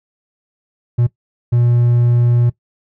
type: tone bursts at uneven times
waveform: triangle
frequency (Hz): 120.2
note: B2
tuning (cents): -46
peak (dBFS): -8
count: 2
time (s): 0.98-1.07 / 1.52-2.5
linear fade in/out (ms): 10
effects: noise-tail reverb RT60 0.1 s tail -18 dB re dry